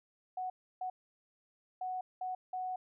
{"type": "tone bursts at uneven times", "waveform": "sine", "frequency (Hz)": 740, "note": "F#5", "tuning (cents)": 0, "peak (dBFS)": -35, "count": 5, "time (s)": [[0.37, 0.5], [0.81, 0.9], [1.81, 2.01], [2.21, 2.35], [2.53, 2.76]], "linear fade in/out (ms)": 5, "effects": []}